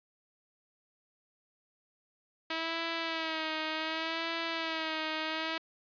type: tone with vibrato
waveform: 5% pulse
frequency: 322.3 Hz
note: E4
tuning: 39 cents flat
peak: -21 dBFS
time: 2.5-5.58 s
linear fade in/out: 5 ms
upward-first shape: sine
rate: 0.67 Hz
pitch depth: 49 cents each way
effects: resampled to 11025 Hz + 10-bit